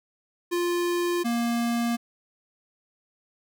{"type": "tone pair in turn", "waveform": "square", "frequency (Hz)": [349.2, 235.2], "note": ["F4", "A#3"], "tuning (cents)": [0, 16], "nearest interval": "perfect fifth", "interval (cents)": 684, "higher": "first", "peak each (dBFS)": -24, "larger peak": "neither", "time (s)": [[0.51, 1.24], [1.24, 1.97]], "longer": "neither", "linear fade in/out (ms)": 20, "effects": []}